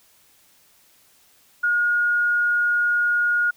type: tone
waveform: sine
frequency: 1435 Hz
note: F6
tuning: 47 cents sharp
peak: -17 dBFS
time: 1.63-3.51 s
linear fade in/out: 10 ms
effects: white hiss -57 dBFS RMS until 3.56 s